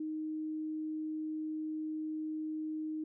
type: tone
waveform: sine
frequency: 311.1 Hz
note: D#4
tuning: in tune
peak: -35 dBFS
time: 0-3.04 s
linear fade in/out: 5 ms
effects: none